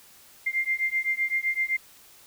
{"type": "beating tone pair", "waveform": "sine", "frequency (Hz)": [2097, 2104.8], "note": ["C7", "C7"], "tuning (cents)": [3, 10], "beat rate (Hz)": 7.8, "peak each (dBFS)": -27, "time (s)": [0.46, 1.77], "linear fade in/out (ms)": 10, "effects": ["white hiss -53 dBFS RMS until 2.26 s"]}